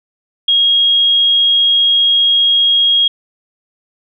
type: tone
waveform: sine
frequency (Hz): 3275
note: G#7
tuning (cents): -25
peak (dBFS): -8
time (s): 0.48-3.08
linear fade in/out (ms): 5
effects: none